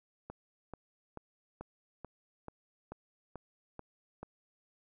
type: click train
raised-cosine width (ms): 1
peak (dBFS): -29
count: 10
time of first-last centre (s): 0.3-4.23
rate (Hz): 2.29
effects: none